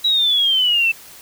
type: exponential sweep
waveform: sine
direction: down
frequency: 3906 to 2637 Hz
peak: -13 dBFS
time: 0.04-0.92 s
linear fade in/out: 10 ms
effects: white hiss -41 dBFS RMS until 1.21 s